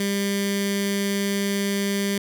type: tone with notch filter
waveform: 15% pulse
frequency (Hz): 199.5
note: G3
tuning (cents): +31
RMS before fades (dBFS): -24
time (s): 0-2.18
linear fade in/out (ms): 2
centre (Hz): 760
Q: 0.53
effects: none